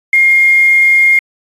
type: tone with quantisation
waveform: sine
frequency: 2129 Hz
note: C7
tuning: 30 cents sharp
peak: -5 dBFS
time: 0.13-1.19 s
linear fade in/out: 2 ms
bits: 5
effects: AAC 32 kbps